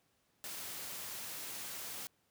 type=noise; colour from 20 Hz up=white; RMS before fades=-44 dBFS; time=0.44-2.07 s; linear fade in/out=0 ms; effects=pink hiss -75 dBFS RMS until 2.3 s + high-pass 80 Hz 12 dB/octave